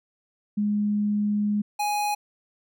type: tone pair in turn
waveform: sine / square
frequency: 207.7 / 830.8 Hz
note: G#3 / G#5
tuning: 0 / 0 cents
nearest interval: 2 octaves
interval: 2400 cents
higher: second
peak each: -21 / -24 dBFS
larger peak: first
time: 0.57-1.62 / 1.79-2.15 s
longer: first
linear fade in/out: 10 ms
effects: none